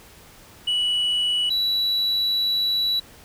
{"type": "tone pair in turn", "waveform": "sine", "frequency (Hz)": [2945, 3931], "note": ["F#7", "B7"], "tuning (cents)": [-9, -9], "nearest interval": "perfect fourth", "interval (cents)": 500, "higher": "second", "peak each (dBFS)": -17, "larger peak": "neither", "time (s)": [[0.67, 1.5], [1.5, 3]], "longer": "second", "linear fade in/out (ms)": 10, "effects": ["tanh soft clip ceiling -18 dBFS", "pink hiss -48 dBFS RMS until 3.24 s"]}